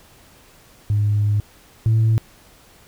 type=tone pair in turn; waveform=sine; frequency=104 / 111.47 Hz; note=G#2 / A2; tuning=+3 / +23 cents; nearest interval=minor second; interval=120 cents; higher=second; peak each=-14 / -11 dBFS; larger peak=second; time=0.9-1.4 / 1.86-2.18 s; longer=first; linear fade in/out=0 ms; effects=tanh soft clip ceiling -11 dBFS + pink hiss -50 dBFS RMS until 2.87 s